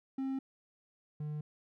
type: tone pair in turn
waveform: triangle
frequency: 267.1 / 150.23 Hz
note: C4 / D3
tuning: +36 / +40 cents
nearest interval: minor seventh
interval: 996 cents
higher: first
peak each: -31 / -34 dBFS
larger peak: first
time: 0.18-0.39 / 1.2-1.41 s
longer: neither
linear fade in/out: 5 ms
effects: none